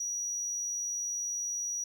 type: tone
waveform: sine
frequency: 5800 Hz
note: F#8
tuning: 35 cents flat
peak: -29 dBFS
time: 0-1.84 s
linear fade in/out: 5 ms
effects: tanh soft clip ceiling -31 dBFS + 11-bit